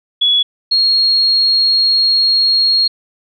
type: tone pair in turn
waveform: sine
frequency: 3384 / 4279 Hz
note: G#7 / C8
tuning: +32 / +38 cents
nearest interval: major third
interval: 406 cents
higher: second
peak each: -9 dBFS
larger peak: neither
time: 0.21-0.43 / 0.71-2.88 s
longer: second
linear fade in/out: 10 ms
effects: none